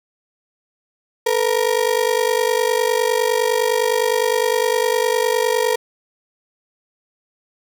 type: ring-modulated tone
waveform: 35% pulse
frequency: 468.8 Hz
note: A#4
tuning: 10 cents sharp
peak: -11 dBFS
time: 1.26-5.76 s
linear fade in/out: 5 ms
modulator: 24.9 Hz
effects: none